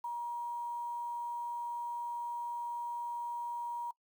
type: tone with quantisation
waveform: sine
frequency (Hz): 951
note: A#5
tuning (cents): +34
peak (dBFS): -35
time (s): 0.04-3.91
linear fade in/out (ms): 5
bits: 10
effects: noise-tail reverb RT60 0.1 s tail -22 dB re dry